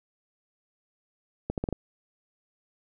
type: accelerating click train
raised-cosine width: 2 ms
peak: -15 dBFS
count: 5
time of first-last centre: 1.5-1.727 s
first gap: 78 ms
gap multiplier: 0.79
effects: none